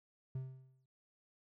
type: tone with exponential decay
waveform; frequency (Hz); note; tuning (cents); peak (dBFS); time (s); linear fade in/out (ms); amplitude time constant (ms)
triangle; 130.81; C3; 0; -34; 0.35-0.86; 5; 110
effects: none

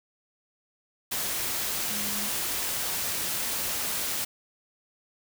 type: tone in noise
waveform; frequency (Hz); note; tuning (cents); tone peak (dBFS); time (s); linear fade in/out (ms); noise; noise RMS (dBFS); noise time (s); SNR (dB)
sine; 206.8; G#3; -7; -39; 1.9-2.29; 10; white; -30; 1.11-4.25; -12
effects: none

